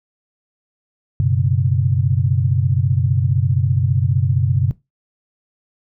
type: chord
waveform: sine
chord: F# suspended fourth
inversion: none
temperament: equal with one note detuned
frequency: 94.77 / 123.47 / 138.59 Hz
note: F#2 / B2 / C#3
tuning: +42 / 0 / 0 cents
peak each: -18 dBFS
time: 1.2-4.71 s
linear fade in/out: 0 ms
effects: noise-tail reverb RT60 0.2 s tail -18 dB re dry